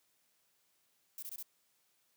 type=noise bursts; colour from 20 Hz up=violet; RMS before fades=-44 dBFS; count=4; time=1.18-1.427 s; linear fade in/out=2 ms; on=46 ms; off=21 ms; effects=white hiss -75 dBFS RMS until 2.16 s + high-pass 100 Hz 12 dB/octave